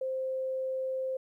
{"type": "tone", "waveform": "sine", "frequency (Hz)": 523.3, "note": "C5", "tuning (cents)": 0, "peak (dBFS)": -30, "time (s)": [0.01, 1.17], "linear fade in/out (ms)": 5, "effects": ["12-bit"]}